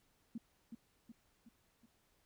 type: tone with echo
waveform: sine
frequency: 230 Hz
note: A#3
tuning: 23 cents flat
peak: -40 dBFS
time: 0.35-0.38 s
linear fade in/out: 5 ms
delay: 370 ms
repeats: 4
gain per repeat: -5 dB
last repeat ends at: 1.86 s
effects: pink hiss -75 dBFS RMS until 2.25 s